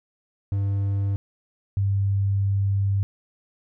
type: tone pair in turn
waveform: triangle / sine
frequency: 99.3 / 98.89 Hz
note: G2 / G2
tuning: +23 / +16 cents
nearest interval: unison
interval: 7 cents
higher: first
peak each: -19 dBFS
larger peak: neither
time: 0.52-1.16 / 1.77-3.03 s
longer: second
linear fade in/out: 0 ms
effects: none